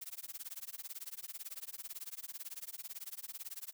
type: noise with tremolo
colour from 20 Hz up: blue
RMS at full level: -43 dBFS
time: 0.01-3.73 s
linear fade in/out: 10 ms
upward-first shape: sine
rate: 18 Hz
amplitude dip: 100%
effects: none